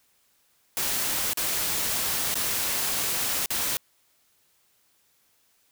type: noise with dropouts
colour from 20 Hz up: white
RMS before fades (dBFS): -27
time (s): 0.77-3.77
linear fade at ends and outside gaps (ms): 0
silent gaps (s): 1.333-1.373 / 2.342-2.355 / 3.459-3.505
effects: white hiss -66 dBFS RMS until 5.71 s